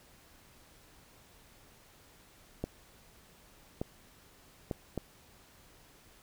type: clicks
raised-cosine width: 2 ms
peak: -20 dBFS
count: 4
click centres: 2.64 / 3.815 / 4.712 / 4.977 s
effects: pink hiss -60 dBFS RMS until 6.22 s